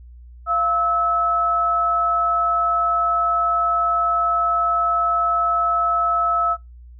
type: tone pair together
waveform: sine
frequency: 688.7 / 1300 Hz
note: F5 / E6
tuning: -24 / -24 cents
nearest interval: major seventh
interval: 1100 cents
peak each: -24 / -17 dBFS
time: 0.46-6.57 s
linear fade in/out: 50 ms
effects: noise-tail reverb RT60 0.2 s tail -21 dB re dry + added 60 Hz sine -39 dBFS peak until 6.99 s